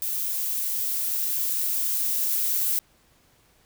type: noise with level ramp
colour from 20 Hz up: violet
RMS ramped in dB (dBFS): -28 to -24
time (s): 0.02-2.79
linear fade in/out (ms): 0
effects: pink hiss -61 dBFS RMS until 3.65 s